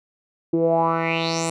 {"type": "tone with low-pass filter sweep", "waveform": "10% pulse", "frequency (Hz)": 164.8, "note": "E3", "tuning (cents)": 0, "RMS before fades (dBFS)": -21, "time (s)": [0.53, 1.5], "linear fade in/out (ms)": 5, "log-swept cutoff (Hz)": [340, 8900], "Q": 5.1, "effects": []}